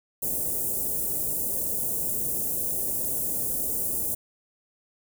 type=band-stop noise; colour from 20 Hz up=white; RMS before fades=-28 dBFS; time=0.22-4.15 s; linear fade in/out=10 ms; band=580 to 8700 Hz; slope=24 dB/octave; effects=none